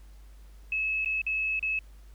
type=tone with dropouts; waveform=sine; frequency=2589 Hz; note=E7; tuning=32 cents flat; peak=-26 dBFS; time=0.72-1.79 s; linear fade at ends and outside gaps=2 ms; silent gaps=1.048-1.058 / 1.217-1.265 / 1.594-1.627 s; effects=added 50 Hz sine -47 dBFS peak until 2.14 s + pink hiss -63 dBFS RMS until 2.14 s